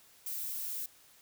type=noise; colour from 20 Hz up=violet; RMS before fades=-38 dBFS; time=0.26-0.86 s; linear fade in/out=5 ms; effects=white hiss -61 dBFS RMS until 1.21 s